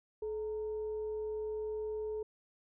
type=tone with frequency modulation; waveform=sine; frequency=429.6 Hz; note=A4; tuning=41 cents flat; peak=-35 dBFS; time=0.22-2.23 s; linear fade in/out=5 ms; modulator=490 Hz; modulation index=0.21; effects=none